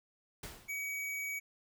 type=noise with exponential decay; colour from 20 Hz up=pink; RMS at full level=-42 dBFS; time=0.43-0.89 s; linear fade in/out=5 ms; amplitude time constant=99 ms
type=tone; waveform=square; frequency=2265 Hz; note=C#7; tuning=37 cents sharp; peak=-37 dBFS; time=0.68-1.4 s; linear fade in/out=20 ms
effects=none